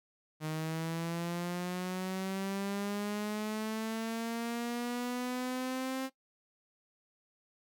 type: linear sweep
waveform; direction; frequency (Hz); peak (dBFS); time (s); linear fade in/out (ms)
sawtooth; up; 154.4 to 265.4; -30; 0.4-6.1; 50
effects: noise-tail reverb RT60 0.1 s tail -17 dB re dry